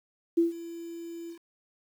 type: tone with ADSR envelope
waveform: sine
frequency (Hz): 336.5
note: E4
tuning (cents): +36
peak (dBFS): -18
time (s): 0.37-1.39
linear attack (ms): 11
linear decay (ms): 140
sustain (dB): -19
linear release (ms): 92
effects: 9-bit